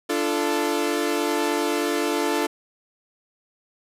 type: chord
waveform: sawtooth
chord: D minor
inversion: none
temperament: equal with one note detuned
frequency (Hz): 293.7 / 343.4 / 440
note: D4 / F4 / A4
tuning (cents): 0 / -29 / 0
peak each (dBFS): -22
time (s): 0.09-2.47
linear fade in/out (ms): 10
effects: resampled to 32000 Hz + 8-bit